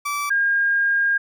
30% pulse / sine tone pair in turn, 1158 / 1616.9 Hz, D6 / G#6, -25 / -47 cents, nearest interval tritone, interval 578 cents, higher second, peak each -20 / -16 dBFS, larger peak second, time 0.05-0.3 / 0.3-1.18 s, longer second, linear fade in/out 10 ms, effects none

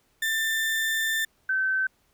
35% pulse / sine tone pair in turn, 1784 / 1537.8 Hz, A6 / G6, +23 / -34 cents, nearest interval minor third, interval 257 cents, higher first, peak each -22 dBFS, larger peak neither, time 0.22-1.25 / 1.49-1.87 s, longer first, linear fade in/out 5 ms, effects pink hiss -67 dBFS RMS until 2.13 s

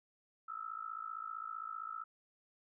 sine tone with amplitude modulation, 1308 Hz, E6, 14 cents flat, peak -37 dBFS, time 0.48-2.04 s, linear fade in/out 10 ms, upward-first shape sine, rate 55.4 Hz, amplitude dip 90%, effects none

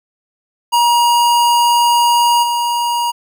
square tone with level steps, 951 Hz, A#5, 34 cents sharp, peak -10 / -15 dBFS, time 0.72-3.12 s, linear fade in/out 20 ms, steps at 2.42 s, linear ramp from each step 20 ms, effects none

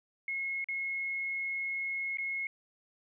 sine tone with dropouts, 2169 Hz, C#7, 38 cents flat, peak -32 dBFS, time 0.28-2.47 s, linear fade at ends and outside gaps 2 ms, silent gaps 0.643-0.686 / 2.172-2.184 s, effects none

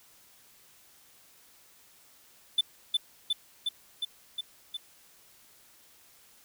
triangle tone with echo, 3520 Hz, A7, in tune, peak -19 dBFS, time 2.58-2.61 s, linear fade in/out 5 ms, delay 360 ms, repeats 6, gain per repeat -2 dB, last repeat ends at 4.77 s, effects white hiss -59 dBFS RMS until 6.44 s

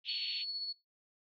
pink band-pass noise, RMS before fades -41 dBFS, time 0.04-0.45 s, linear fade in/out 50 ms, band 2800 to 3600 Hz, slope 48 dB/octave
sine tone with tremolo, 4400 Hz, C#8, 14 cents flat, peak -35 dBFS, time 0.08-0.73 s, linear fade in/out 10 ms, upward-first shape sine, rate 15 Hz, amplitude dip 35%
effects noise-tail reverb RT60 0.2 s tail -19 dB re dry

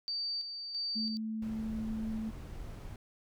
sine tone with tremolo, 4620 Hz, D8, 29 cents flat, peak -33 dBFS, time 0.08-1.17 s, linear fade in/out 0 ms, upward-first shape square, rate 1.5 Hz, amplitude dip 50%
sine tone, 220 Hz, A3, in tune, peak -34 dBFS, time 0.95-2.31 s, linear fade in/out 20 ms
brown noise, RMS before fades -44 dBFS, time 1.42-2.96 s, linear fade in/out 2 ms
effects none

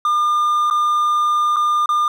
triangle tone with dropouts, 1205 Hz, D6, 44 cents sharp, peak -12 dBFS, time 0.05-2.08 s, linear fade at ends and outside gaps 2 ms, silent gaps 0.701-0.709 / 1.561-1.566 / 1.859-1.89 s, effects none

